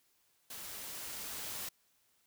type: noise with level ramp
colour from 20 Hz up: white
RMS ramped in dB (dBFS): -46 to -41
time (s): 0.5-1.69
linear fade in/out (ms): 5
effects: white hiss -73 dBFS RMS until 2.26 s